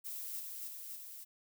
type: noise with echo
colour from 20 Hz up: violet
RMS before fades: -43 dBFS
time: 0.04-0.41 s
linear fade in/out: 20 ms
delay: 280 ms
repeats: 3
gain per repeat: -2 dB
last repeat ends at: 1.25 s
effects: none